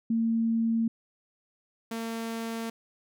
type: tone pair in turn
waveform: sine / sawtooth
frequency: 227.5 / 227.5 Hz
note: A#3 / A#3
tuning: -42 / -42 cents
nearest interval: unison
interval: 0 cents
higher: neither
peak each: -23 / -28 dBFS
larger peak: first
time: 0.1-0.88 / 1.91-2.7 s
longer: second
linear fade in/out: 5 ms
effects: none